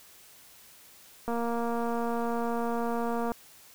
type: click train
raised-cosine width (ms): 1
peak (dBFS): -19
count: 478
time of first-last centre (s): 1.28-3.318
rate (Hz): 234
effects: white hiss -54 dBFS RMS until 3.74 s